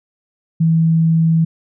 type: tone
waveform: sine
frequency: 163 Hz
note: E3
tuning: 19 cents flat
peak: -10 dBFS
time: 0.6-1.45 s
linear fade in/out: 10 ms
effects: none